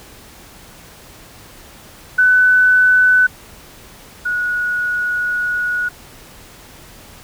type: tone pair in turn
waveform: sine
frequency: 1500 / 1459 Hz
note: F#6 / F#6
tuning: +23 / -25 cents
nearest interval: unison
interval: 48 cents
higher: first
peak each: -8 / -16 dBFS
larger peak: first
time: 2.18-3.27 / 4.25-5.89 s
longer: second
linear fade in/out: 10 ms
effects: pink hiss -41 dBFS RMS until 7.23 s